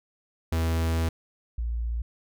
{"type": "tone pair in turn", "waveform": ["45% pulse", "sine"], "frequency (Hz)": [81.8, 57.84], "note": ["E2", "A#1"], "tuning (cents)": [-13, -13], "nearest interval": "tritone", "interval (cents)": 600, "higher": "first", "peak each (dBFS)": [-23, -26], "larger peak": "first", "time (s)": [[0.52, 1.09], [1.58, 2.02]], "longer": "first", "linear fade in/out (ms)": 5, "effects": []}